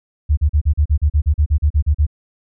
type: tone bursts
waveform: sine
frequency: 74.5 Hz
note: D2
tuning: 25 cents sharp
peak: -10 dBFS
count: 15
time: 0.29-2.067 s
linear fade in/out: 20 ms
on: 83 ms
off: 38 ms
effects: none